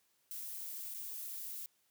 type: noise with dropouts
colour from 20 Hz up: violet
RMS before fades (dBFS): -44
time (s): 0.31-1.66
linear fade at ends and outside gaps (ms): 0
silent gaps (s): 0.94-0.945
effects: white hiss -75 dBFS RMS until 1.9 s + high-pass 60 Hz 12 dB/octave